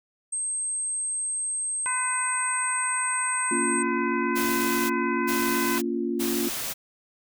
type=tone; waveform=sine; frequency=8372 Hz; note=C9; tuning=in tune; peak=-26 dBFS; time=0.32-3.83 s; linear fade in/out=10 ms
type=harmonic tone; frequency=507 Hz; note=B4; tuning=45 cents sharp; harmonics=2 / 3 / 4 / 5; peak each=-29 / -33 / -35 / -37 dBFS; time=1.86-5.78 s; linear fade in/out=0 ms
type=chord; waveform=sine; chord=Bb minor; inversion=none; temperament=equal with one note detuned; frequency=233.1 / 280.7 / 349.2 Hz; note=Bb3 / Db4 / F4; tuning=0 / +22 / 0 cents; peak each=-29 / -30 / -28 dBFS; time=3.51-6.49 s; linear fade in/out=5 ms
type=noise bursts; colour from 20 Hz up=white; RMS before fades=-31 dBFS; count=3; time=4.35-6.74 s; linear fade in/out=20 ms; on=550 ms; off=370 ms
effects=none